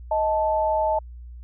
sine tone pair together, 628 / 876.2 Hz, D#5 / A5, +16 / -7 cents, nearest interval tritone, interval 577 cents, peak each -22 dBFS, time 0.11-0.99 s, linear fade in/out 5 ms, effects added 60 Hz sine -37 dBFS peak until 1.43 s

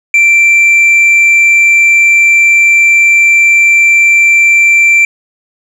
sine tone with tanh clipping, 2349 Hz, D7, in tune, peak -4 dBFS, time 0.14-5.05 s, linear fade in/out 2 ms, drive 3 dB, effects none

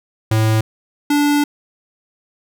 square tone pair in turn, 110 / 291.1 Hz, A2 / D4, 0 / -15 cents, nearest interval octave + perfect fourth, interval 1685 cents, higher second, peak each -13 dBFS, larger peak neither, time 0.31-0.61 / 1.1-1.44 s, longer second, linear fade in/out 5 ms, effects none

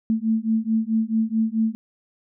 sine beating tone pair, 220 / 224.6 Hz, A3 / A3, 0 / +36 cents, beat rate 4.6 Hz, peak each -22 dBFS, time 0.1-1.75 s, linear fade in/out 0 ms, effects none

